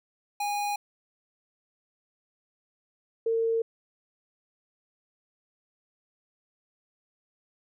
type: tone pair in turn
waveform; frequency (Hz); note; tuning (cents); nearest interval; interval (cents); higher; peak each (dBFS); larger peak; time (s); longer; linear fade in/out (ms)
square / sine; 821 / 454.7; G#5 / A#4; -20 / -43; minor seventh; 1023; first; -28 / -23; second; 0.4-0.76 / 3.26-3.62; neither; 5
effects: none